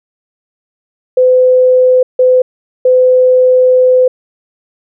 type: tone bursts at uneven times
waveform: sine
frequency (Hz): 508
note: B4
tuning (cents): +49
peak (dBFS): -4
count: 3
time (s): 1.17-2.03 / 2.19-2.42 / 2.85-4.08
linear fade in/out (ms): 5
effects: none